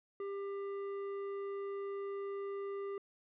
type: tone with tanh clipping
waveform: sine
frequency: 397.5 Hz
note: G4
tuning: 24 cents sharp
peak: -40 dBFS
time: 0.2-2.98 s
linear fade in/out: 2 ms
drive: 13 dB
effects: low-pass 2000 Hz 12 dB/octave